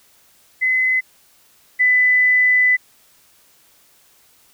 sine tone pair in turn, 2031 / 1999.6 Hz, B6 / B6, +48 / +21 cents, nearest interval unison, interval 27 cents, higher first, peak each -14 / -11 dBFS, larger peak second, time 0.61-1.01 / 1.79-2.77 s, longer second, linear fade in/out 20 ms, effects white hiss -54 dBFS RMS until 4.53 s

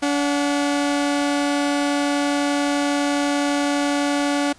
sawtooth tone pair together, 286.5 / 732.2 Hz, D4 / F#5, -43 / -18 cents, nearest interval octave + major third, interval 1625 cents, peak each -15 / -24 dBFS, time 0.02-4.53 s, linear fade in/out 10 ms, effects pink hiss -50 dBFS RMS until 4.58 s + resampled to 22050 Hz

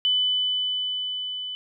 sine tone with level ramp, 3000 Hz, F#7, 23 cents sharp, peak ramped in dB -18 to -30 dBFS, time 0.05-1.55 s, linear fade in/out 0 ms, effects none

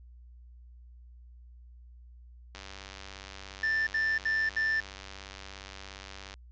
click train, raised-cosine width 0.2 ms, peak -26 dBFS, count 369, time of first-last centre 2.55-6.34 s, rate 97.1 Hz
triangle tone bursts, 1774 Hz, A6, 14 cents sharp, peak -24 dBFS, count 4, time 3.63-4.803 s, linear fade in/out 5 ms, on 240 ms, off 71 ms
effects added 60 Hz sine -49 dBFS peak until 6.51 s + resampled to 16000 Hz

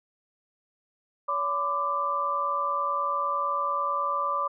sine tone cluster, 567 / 1009 / 1178 Hz, C#5 / B5 / D6, +39 / +37 / +5 cents, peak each -34 / -31 / -26 dBFS, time 1.28-4.48 s, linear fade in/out 10 ms, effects none

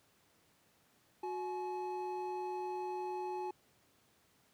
triangle tone pair together, 365.9 / 850 Hz, F#4 / G#5, -19 / +40 cents, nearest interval octave + minor third, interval 1459 cents, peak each -38 / -38 dBFS, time 1.23-3.51 s, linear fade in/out 5 ms, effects pink hiss -70 dBFS RMS until 4.53 s + high-pass 100 Hz 12 dB/octave

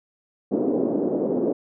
pink band-pass noise, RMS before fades -23 dBFS, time 0.51-1.53 s, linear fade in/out 10 ms, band 250 to 490 Hz, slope 24 dB/octave, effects none

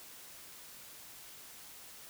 silence, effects white hiss -52 dBFS RMS until 2.09 s

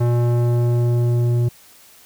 square tone with low-pass filter sweep, 120 Hz, B2, 49 cents flat, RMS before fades -17 dBFS, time 0-1.49 s, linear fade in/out 10 ms, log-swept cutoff 890 to 340 Hz, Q 0.71, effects white hiss -48 dBFS RMS until 2.05 s

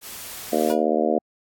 white noise, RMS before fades -36 dBFS, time 0.01-0.75 s, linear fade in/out 50 ms
harmonic tone, 77.5 Hz, D#2, 6 cents flat, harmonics 3 / 4 / 5 / 6 / 7 / 8 / 9, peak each -26 / -26 / -26 / -26 / -26 / -26 / -26 dBFS, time 0.52-1.19 s, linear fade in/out 10 ms
25% pulse tone with exponential decay, 482.4 Hz, B4, 41 cents flat, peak -22 dBFS, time 0.7-0.87 s, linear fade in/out 0 ms, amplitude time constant 35 ms
effects AAC 64 kbps

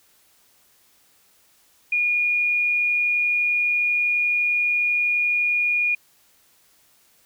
sine tone, 2437 Hz, D#7, 37 cents flat, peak -18 dBFS, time 1.92-5.95 s, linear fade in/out 5 ms, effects white hiss -59 dBFS RMS until 7.25 s

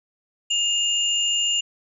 sine tone pair together, 2832 / 7142 Hz, F7 / A8, +23 / +25 cents, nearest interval octave + major third, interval 1602 cents, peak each -20 / -26 dBFS, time 0.5-1.61 s, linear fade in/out 10 ms, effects none

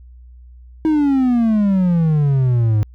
triangle exponential sweep, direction down, 320 to 103.4 Hz, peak -10 dBFS, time 0.85-2.83 s, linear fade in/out 0 ms, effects added 61 Hz sine -38 dBFS peak until 2.94 s

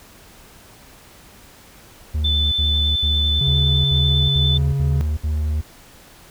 triangle tone bursts, 76 Hz, D#2, 40 cents flat, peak -16 dBFS, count 8, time 2.14-5.614 s, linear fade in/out 10 ms, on 380 ms, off 62 ms
sine tone with vibrato, 3520 Hz, A7, in tune, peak -18 dBFS, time 2.24-4.58 s, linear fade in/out 10 ms, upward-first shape triangle, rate 10 Hz, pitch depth 12 cents each way
triangle tone, 138.59 Hz, C#3, in tune, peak -16 dBFS, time 3.41-5.01 s, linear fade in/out 0 ms
effects pink hiss -46 dBFS RMS until 6.3 s

